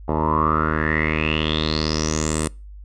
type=tone with low-pass filter sweep; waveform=10% pulse; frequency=77.8 Hz; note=D#2; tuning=in tune; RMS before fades=-21 dBFS; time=0.08-2.48 s; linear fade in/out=5 ms; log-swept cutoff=790 to 9000 Hz; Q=9.2; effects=noise-tail reverb RT60 0.3 s tail -25 dB re dry + added 50 Hz sine -36 dBFS peak until 2.84 s